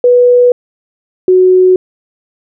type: tone pair in turn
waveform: sine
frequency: 490.8 / 369.3 Hz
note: B4 / F#4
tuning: -11 / -3 cents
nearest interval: perfect fourth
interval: 492 cents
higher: first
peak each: -3 dBFS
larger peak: neither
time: 0.04-0.52 / 1.28-1.76 s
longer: neither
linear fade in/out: 2 ms
effects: none